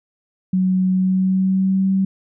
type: tone with pitch glide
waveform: sine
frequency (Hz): 186 to 192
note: F#3 to G3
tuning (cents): +9 to -36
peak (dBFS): -14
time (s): 0.53-2.05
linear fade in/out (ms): 5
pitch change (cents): +55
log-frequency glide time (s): 0.92-1.9
effects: none